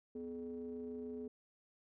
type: ring-modulated tone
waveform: triangle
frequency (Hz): 87.6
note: F2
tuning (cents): +6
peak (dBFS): -37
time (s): 0.15-1.28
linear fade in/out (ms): 5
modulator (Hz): 337
effects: none